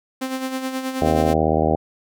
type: tone with tremolo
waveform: sawtooth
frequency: 261.6 Hz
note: C4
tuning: in tune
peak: -18 dBFS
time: 0.21-1.34 s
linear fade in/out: 10 ms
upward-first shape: sine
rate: 9.4 Hz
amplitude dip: 55%
type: harmonic tone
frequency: 78.5 Hz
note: D#2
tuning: 16 cents sharp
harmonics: 1 / 2 / 3 / 4 / 5 / 6 / 7 / 8 / 9 / 10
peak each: -25 / -25 / -25 / -25 / -25 / -25 / -25 / -25 / -25 / -25 dBFS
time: 1.01-1.76 s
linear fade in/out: 10 ms
effects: none